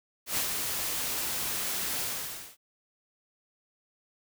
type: noise with ADSR envelope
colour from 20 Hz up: white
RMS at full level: -28 dBFS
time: 0.26-2.57 s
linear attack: 110 ms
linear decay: 87 ms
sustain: -4 dB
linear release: 550 ms
effects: none